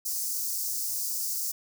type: high-pass noise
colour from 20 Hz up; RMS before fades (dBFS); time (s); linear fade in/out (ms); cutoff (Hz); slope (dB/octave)
white; -31; 0.05-1.52; 10; 4900; 48
effects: none